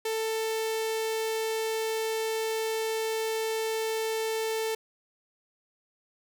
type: tone with notch filter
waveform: sawtooth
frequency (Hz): 443.5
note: A4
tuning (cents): +14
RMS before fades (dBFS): -30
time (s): 0.05-4.75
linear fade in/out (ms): 5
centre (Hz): 1200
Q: 1.7
effects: none